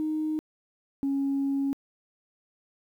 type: tone pair in turn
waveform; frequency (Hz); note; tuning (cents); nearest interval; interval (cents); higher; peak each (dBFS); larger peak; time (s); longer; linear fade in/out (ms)
sine; 310 / 275.9; D#4 / C#4; -6 / -8; major second; 202; first; -25 / -23; second; 0-0.39 / 1.03-1.73; second; 0
effects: tanh soft clip ceiling -21 dBFS + 10-bit